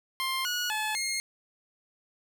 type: tone with pitch steps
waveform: 15% pulse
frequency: 1056 / 1456 / 861 / 2139 Hz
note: C6 / F#6 / A5 / C7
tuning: +16 / -28 / -38 / +38 cents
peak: -22 dBFS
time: 0.2-1.2 s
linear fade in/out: 0 ms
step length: 250 ms
effects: none